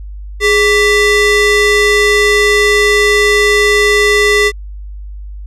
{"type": "ring-modulated tone", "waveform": "square", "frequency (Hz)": 784, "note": "G5", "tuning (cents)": 0, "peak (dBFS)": -5, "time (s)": [0.4, 4.52], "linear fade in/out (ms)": 50, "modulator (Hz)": 1200, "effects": ["added 50 Hz sine -24 dBFS peak until 5.46 s", "low-pass 9000 Hz 12 dB/octave"]}